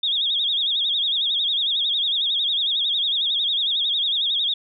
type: tone with vibrato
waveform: sine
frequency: 3502 Hz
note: A7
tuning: 9 cents flat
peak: -19 dBFS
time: 0.03-4.54 s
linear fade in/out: 5 ms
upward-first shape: sine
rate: 11 Hz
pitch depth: 140 cents each way
effects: none